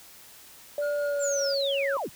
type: tone with pitch glide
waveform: sine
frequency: 583 to 554.4 Hz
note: D5 to C#5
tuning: -13 to 0 cents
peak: -25 dBFS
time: 0.78-1.97 s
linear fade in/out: 2 ms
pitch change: -87 cents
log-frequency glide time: 0.97-1.46 s
type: tone with tremolo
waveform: triangle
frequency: 1428 Hz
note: F6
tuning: 38 cents sharp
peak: -32 dBFS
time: 0.81-1.55 s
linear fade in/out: 20 ms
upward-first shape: triangle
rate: 5 Hz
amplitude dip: 50%
type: linear sweep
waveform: sine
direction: down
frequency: 7530 to 35.16 Hz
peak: -28 dBFS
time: 1.19-2.1 s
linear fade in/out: 50 ms
effects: tanh soft clip ceiling -15 dBFS + white hiss -50 dBFS RMS until 2.15 s